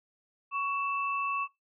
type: tone pair together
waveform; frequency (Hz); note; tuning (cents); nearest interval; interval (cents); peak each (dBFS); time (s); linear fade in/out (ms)
sine; 1116.6 / 2645; C#6 / E7; +12 / +5; octave + minor third; 1493; -29 / -35; 0.51-1.48; 50
effects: noise-tail reverb RT60 0.2 s tail -19 dB re dry